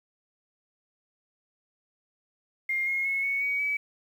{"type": "tone with pitch steps", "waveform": "sine", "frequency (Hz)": [2120, 2152, 2185, 2218, 2251, 2285], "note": ["C7", "C7", "C#7", "C#7", "C#7", "D7"], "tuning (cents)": [22, 48, -26, 0, 26, -48], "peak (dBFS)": -25, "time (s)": [2.69, 3.77], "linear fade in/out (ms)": 5, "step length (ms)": 180, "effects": ["9-bit"]}